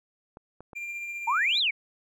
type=clicks; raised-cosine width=1 ms; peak=-30 dBFS; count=3; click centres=0.371 / 0.606 / 0.732 s
type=tone with tremolo; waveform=triangle; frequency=2384 Hz; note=D7; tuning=25 cents sharp; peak=-30 dBFS; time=0.75-1.6 s; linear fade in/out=20 ms; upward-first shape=triangle; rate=15 Hz; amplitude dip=35%
type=exponential two-way sweep; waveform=sine; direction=up then down; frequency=856 to 4186 to 2141 Hz; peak=-22 dBFS; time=1.27-1.71 s; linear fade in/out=10 ms; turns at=1.59 s
effects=none